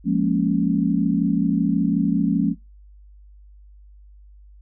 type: chord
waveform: sine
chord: Bb minor seventh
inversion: second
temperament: equal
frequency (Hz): 174.61 / 207.7 / 233.1 / 277.2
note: F3 / Ab3 / Bb3 / Db4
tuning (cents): 0 / 0 / 0 / 0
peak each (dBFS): -22 / -22 / -24 / -22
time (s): 0.04-2.55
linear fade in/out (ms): 50
effects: noise-tail reverb RT60 0.2 s tail -19 dB re dry + added 50 Hz sine -44 dBFS peak until 4.61 s

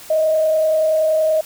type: tone with frequency modulation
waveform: sine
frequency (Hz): 629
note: D#5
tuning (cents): +19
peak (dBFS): -13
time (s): 0.1-1.41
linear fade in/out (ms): 5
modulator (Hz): 30.5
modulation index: 0.33
effects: white hiss -39 dBFS RMS until 1.45 s

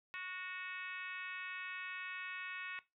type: harmonic tone with a mistuned harmonic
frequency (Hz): 370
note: F#4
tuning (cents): 0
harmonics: 3 / 4 / 5 / 6 / 7 / 8 / 9 / 10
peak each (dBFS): -51 / -50 / -48 / -51 / -48 / -60 / -61 / -63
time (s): 0.14-2.79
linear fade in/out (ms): 0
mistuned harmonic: 4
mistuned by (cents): -26
effects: noise-tail reverb RT60 0.2 s tail -17 dB re dry

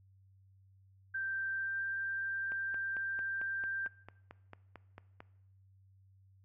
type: tone with pitch glide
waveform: sine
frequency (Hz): 1568 to 1578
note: G6 to G6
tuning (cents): 0 to +11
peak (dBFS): -34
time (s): 1.14-3.88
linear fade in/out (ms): 10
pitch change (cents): +11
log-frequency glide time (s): 1.56-1.8
type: click train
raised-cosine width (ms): 0.5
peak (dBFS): -33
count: 13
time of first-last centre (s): 2.52-5.205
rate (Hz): 4.47
effects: noise-tail reverb RT60 0.9 s tail -19 dB re dry + added 96 Hz sine -61 dBFS peak until 6.44 s

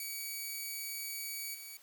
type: tone with level steps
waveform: 5% pulse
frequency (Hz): 2269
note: C#7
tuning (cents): +40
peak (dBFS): -29 / -36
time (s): 0-1.77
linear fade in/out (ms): 2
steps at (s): 1.54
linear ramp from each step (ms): 10
effects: white hiss -61 dBFS RMS until 1.82 s + high-pass 300 Hz 12 dB/octave

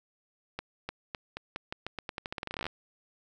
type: accelerating click train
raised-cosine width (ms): 0.3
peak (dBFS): -19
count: 24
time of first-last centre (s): 0.59-2.666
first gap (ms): 300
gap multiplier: 0.86
effects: none

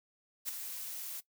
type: noise with ADSR envelope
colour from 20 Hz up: blue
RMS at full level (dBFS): -34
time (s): 0.45-1.21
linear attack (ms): 36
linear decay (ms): 11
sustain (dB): -8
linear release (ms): 19
effects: noise-tail reverb RT60 0.1 s tail -18 dB re dry

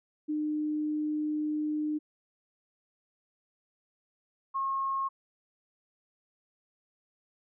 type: tone pair in turn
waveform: sine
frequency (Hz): 303.1 / 1082.4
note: D#4 / C#6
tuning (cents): -45 / -42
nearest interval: octave + minor seventh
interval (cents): 2203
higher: second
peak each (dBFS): -28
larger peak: neither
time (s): 0.28-1.99 / 4.54-5.09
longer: first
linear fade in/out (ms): 20
effects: none

